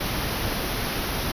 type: band-stop noise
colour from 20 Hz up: pink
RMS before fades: -27 dBFS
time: 0-1.32 s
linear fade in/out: 10 ms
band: 6000 to 10000 Hz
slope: 96 dB/octave
effects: resampled to 32000 Hz